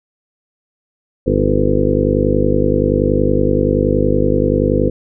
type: harmonic tone with a mistuned harmonic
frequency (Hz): 50.6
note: G#1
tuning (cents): -44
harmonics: 1 / 2 / 3 / 4 / 5 / 6 / 7 / 8 / 9 / 10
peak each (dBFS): -20 / -21 / -21 / -24 / -19 / -23 / -21 / -23 / -19 / -19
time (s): 1.26-4.9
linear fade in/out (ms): 10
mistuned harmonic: 6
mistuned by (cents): +57
effects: none